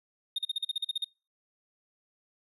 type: tone bursts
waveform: triangle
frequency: 3689 Hz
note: A#7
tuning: 19 cents flat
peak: -26 dBFS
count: 11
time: 0.36-1.045 s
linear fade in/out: 5 ms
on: 25 ms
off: 41 ms
effects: noise-tail reverb RT60 0.3 s tail -25 dB re dry + resampled to 32000 Hz